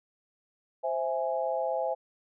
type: chord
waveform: sine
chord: C augmented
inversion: none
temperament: equal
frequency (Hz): 523.3 / 659.3 / 830.6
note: C5 / E5 / G#5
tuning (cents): 0 / 0 / 0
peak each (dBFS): -31 / -31 / -33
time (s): 0.83-1.95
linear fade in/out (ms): 20
effects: none